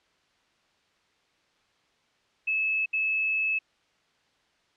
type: tone bursts at uneven times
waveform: sine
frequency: 2600 Hz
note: E7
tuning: 24 cents flat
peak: -23 dBFS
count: 2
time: 2.47-2.86 / 2.93-3.59 s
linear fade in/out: 10 ms
effects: white hiss -67 dBFS RMS until 4.76 s + low-pass 4000 Hz 12 dB/octave